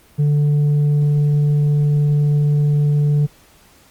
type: tone with tanh clipping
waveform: sine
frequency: 146.83 Hz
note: D3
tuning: in tune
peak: -13 dBFS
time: 0.18-3.27 s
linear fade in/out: 20 ms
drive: 3 dB
effects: pink hiss -50 dBFS RMS until 3.9 s + Opus 32 kbps